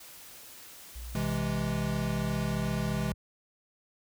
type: noise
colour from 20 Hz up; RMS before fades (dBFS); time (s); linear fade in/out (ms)
white; -49; 0-1.38; 5
type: tone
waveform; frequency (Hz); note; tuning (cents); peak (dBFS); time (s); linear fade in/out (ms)
sine; 59.3; A#1; +30; -38; 0.95-3.14; 10
type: chord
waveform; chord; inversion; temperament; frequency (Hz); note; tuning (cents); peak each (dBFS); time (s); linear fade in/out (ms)
square; C augmented; none; equal with one note detuned; 130.28 / 164.81 / 207.7; C3 / E3 / G#3; -7 / 0 / 0; -34; 1.15-3.12; 2
effects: none